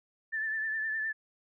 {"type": "tone with vibrato", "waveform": "sine", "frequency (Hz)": 1760, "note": "A6", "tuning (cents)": 0, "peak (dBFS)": -30, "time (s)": [0.32, 1.13], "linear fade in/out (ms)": 20, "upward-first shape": "triangle", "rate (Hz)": 9.7, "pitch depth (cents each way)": 43, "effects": []}